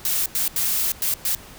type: noise bursts at uneven times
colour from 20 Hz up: blue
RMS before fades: -22 dBFS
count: 5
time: 0.05-0.26 / 0.35-0.48 / 0.56-0.92 / 1.02-1.14 / 1.25-1.35 s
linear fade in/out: 2 ms
effects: pink hiss -43 dBFS RMS until 1.58 s